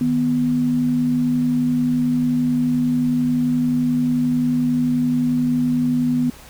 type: tone pair together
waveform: sine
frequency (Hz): 155.54 / 246.9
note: D#3 / B3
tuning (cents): 0 / 0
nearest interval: minor sixth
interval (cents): 800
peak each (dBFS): -25 / -16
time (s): 0.01-6.3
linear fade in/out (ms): 2
effects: added 60 Hz sine -48 dBFS peak until 6.49 s + pink hiss -43 dBFS RMS until 6.49 s